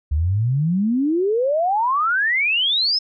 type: exponential sweep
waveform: sine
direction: up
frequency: 70.3 to 5310 Hz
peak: -16 dBFS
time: 0.11-2.99 s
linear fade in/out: 10 ms
effects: none